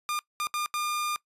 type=tone bursts at uneven times; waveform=sawtooth; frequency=1207 Hz; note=D6; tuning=47 cents sharp; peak=-24 dBFS; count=4; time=0.09-0.19 / 0.4-0.47 / 0.54-0.66 / 0.74-1.16 s; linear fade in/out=0 ms; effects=noise-tail reverb RT60 0.1 s tail -21 dB re dry + resampled to 32000 Hz